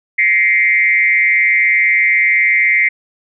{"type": "tone with frequency modulation", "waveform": "sine", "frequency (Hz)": 2093, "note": "C7", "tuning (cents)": 0, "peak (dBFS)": -9, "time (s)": [0.18, 2.89], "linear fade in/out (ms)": 10, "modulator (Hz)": 184, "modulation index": 0.86, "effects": []}